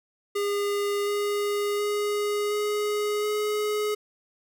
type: tone with pitch steps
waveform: square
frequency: 406.8 / 410.3 / 413.9 / 417.5 / 421.1 Hz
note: G#4 / G#4 / G#4 / G#4 / G#4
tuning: -36 / -21 / -6 / +9 / +24 cents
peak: -25 dBFS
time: 0.35-3.95 s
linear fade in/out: 10 ms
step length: 720 ms
effects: none